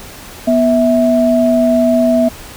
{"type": "tone pair together", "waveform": "sine", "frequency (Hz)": [244.7, 653.3], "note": ["B3", "E5"], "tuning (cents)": [-16, -16], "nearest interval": "octave + perfect fourth", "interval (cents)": 1700, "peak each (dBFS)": -11, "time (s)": [0.47, 2.29], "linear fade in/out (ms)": 10, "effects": ["pink hiss -33 dBFS RMS until 2.56 s"]}